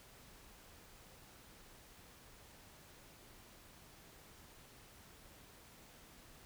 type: silence
effects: pink hiss -60 dBFS RMS until 6.45 s